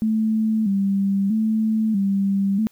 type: tone with vibrato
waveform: sine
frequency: 207.7 Hz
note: G#3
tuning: in tune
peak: -17 dBFS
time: 0.02-2.67 s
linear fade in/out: 0 ms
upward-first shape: square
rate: 0.78 Hz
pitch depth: 93 cents each way
effects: white hiss -59 dBFS RMS until 2.71 s